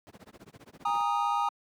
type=noise with tremolo; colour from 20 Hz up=brown; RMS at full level=-39 dBFS; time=0.07-1.01 s; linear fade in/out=0 ms; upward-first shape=sine; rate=15 Hz; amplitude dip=100%
type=chord; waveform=triangle; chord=Ab suspended second; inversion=none; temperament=equal with one note detuned; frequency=815.4 / 932.3 / 1244.5 Hz; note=Ab5 / Bb5 / Eb6; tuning=-32 / 0 / 0 cents; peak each=-28 dBFS; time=0.85-1.49 s; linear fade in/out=5 ms
effects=high-pass 200 Hz 12 dB/octave